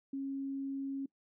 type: tone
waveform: sine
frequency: 273.1 Hz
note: C#4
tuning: 26 cents flat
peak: -35 dBFS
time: 0.13-1.06 s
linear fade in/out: 5 ms
effects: noise-tail reverb RT60 0.1 s tail -22 dB re dry